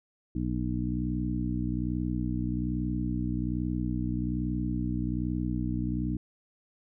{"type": "harmonic tone with a mistuned harmonic", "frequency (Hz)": 61.2, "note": "B1", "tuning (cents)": -15, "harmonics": [1, 2, 3, 4, 5], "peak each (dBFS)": [-34, -34, -34, -34, -34], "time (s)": [0.35, 6.17], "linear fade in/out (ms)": 5, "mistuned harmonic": 1, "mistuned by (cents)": -17, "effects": []}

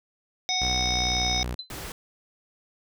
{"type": "harmonic tone", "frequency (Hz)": 740, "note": "F#5", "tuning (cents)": 0, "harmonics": [1, 3, 5, 7, 8], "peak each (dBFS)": [-31, -31, -28, -29, -33], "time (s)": [0.49, 1.43], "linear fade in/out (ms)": 0}
{"type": "tone with pitch glide", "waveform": "sawtooth", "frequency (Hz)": [62.7, 61.34], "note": ["B1", "B1"], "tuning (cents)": [27, -11], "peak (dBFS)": -25, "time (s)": [0.61, 1.55], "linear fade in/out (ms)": 10, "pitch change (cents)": -38, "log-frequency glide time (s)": [0.78, 0.91]}
{"type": "tone with exponential decay", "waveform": "sine", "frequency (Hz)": 4046, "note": "B7", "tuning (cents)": 41, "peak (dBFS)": -29, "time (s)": [1.59, 1.71], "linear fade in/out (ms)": 2, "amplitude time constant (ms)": 25}
{"type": "noise", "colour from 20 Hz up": "pink", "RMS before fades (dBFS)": -37, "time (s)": [1.7, 1.92], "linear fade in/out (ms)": 2}
{"effects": []}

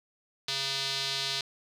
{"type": "tone with band-pass filter", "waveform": "square", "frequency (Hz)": 136.4, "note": "C#3", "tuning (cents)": -28, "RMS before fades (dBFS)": -32, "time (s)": [0.48, 1.41], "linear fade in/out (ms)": 2, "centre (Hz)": 4100, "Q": 3, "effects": []}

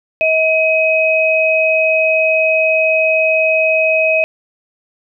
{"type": "tone pair together", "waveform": "sine", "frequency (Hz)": [638, 2533], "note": ["D#5", "D#7"], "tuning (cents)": [43, 30], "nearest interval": "2 octaves", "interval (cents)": 2387, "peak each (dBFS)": -13, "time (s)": [0.21, 4.24], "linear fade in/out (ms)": 0, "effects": []}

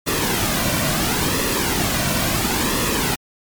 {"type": "noise with flanger", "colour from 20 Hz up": "pink", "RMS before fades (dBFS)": -20, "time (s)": [0.06, 3.16], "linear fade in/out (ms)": 20, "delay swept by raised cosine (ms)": [1.3, 2.4], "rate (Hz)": 0.73, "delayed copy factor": -0.55, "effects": ["MP3 96 kbps"]}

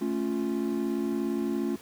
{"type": "chord", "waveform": "triangle", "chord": "A augmented", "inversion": "none", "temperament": "equal", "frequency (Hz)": [220, 277.2, 349.2], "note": ["A3", "C#4", "E#4"], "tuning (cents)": [0, 0, 0], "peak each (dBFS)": -29, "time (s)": [0.01, 1.76], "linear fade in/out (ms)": 5, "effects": ["pink hiss -50 dBFS RMS until 1.81 s", "high-pass 80 Hz 12 dB/octave"]}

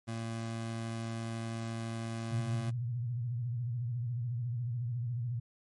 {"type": "tone", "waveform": "25% pulse", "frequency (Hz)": 114, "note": "A#2", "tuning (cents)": -38, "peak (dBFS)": -32, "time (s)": [0.07, 2.71], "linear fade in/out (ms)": 20}
{"type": "tone with vibrato", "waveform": "sine", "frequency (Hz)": 120, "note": "B2", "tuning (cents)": -49, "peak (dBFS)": -32, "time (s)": [2.31, 5.4], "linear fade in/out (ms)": 10, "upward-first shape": "sine", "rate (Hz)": 14, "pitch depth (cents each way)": 99}
{"effects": ["MP3 48 kbps"]}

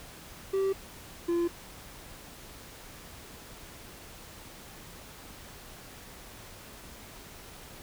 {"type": "tone pair in turn", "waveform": "triangle", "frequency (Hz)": [387.5, 343], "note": ["G4", "F4"], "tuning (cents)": [-20, -31], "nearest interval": "major second", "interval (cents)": 211, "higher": "first", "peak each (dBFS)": -23, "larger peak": "neither", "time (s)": [[0.53, 0.73], [1.28, 1.48]], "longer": "neither", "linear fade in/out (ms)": 10, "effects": ["pink hiss -48 dBFS RMS until 7.82 s"]}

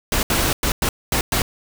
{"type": "noise bursts at uneven times", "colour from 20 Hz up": "pink", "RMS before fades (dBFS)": -19, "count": 6, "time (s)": [[0.12, 0.23], [0.3, 0.53], [0.63, 0.72], [0.82, 0.89], [1.12, 1.21], [1.32, 1.42]], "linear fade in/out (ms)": 2, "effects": []}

